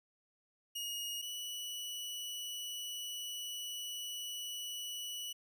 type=tone pair in turn; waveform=sawtooth; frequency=2872 / 2948 Hz; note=F7 / F#7; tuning=+48 / -7 cents; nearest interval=unison; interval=45 cents; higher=second; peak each=-35 / -37 dBFS; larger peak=first; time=0.75-1.22 / 1.22-5.33 s; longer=second; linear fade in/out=10 ms; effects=none